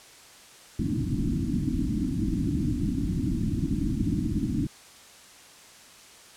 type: low-pass noise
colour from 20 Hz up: white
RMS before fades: -27 dBFS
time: 0.79-4.67 s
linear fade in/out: 5 ms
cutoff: 320 Hz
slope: 96 dB/octave
effects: white hiss -50 dBFS RMS until 6.36 s + low-pass 9000 Hz 12 dB/octave